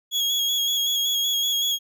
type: tone with vibrato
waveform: 35% pulse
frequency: 3322 Hz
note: G#7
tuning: in tune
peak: -19 dBFS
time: 0.11-1.79 s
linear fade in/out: 50 ms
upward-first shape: square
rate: 5.3 Hz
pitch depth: 22 cents each way
effects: none